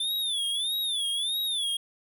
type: tone with vibrato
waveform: square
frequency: 3520 Hz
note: A7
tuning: in tune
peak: -27 dBFS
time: 0-1.77 s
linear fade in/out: 5 ms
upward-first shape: sine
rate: 1.6 Hz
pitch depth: 140 cents each way
effects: none